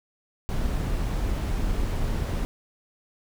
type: noise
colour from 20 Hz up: brown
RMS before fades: -26 dBFS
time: 0.49-2.45 s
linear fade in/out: 0 ms
effects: none